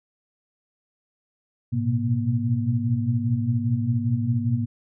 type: tone cluster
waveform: sine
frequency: 107.5 / 119.9 / 124.9 / 237.6 Hz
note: A2 / A#2 / B2 / A#3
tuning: -40 / +49 / +20 / +33 cents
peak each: -26 dBFS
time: 1.72-4.66 s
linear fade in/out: 20 ms
effects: none